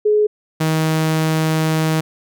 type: tone pair in turn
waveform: sine / sawtooth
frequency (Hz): 421.8 / 158.4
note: G#4 / D#3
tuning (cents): +27 / +31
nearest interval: octave + perfect fourth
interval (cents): 1696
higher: first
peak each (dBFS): -11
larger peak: neither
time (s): 0.05-0.27 / 0.6-2.01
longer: second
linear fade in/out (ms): 10
effects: none